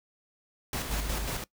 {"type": "noise with tremolo", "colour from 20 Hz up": "pink", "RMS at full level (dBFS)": -33, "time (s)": [0.73, 1.44], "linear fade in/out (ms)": 2, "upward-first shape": "square", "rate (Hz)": 5.5, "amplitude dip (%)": 40}
{"type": "tone", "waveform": "sine", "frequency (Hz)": 51.6, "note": "G#1", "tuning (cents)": -10, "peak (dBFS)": -30, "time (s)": [0.89, 1.29], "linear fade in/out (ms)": 20}
{"effects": ["noise-tail reverb RT60 0.1 s tail -20 dB re dry"]}